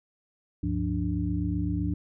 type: tone cluster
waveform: sine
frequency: 71.7 / 99.5 / 175.2 / 293.2 Hz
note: D2 / G2 / F3 / D4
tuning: -41 / +26 / +6 / -3 cents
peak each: -31 dBFS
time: 0.63-1.94 s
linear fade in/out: 5 ms
effects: none